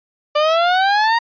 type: exponential sweep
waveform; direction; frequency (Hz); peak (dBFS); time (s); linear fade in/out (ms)
30% pulse; up; 589 to 943; -10; 0.35-1.19; 10
effects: resampled to 11025 Hz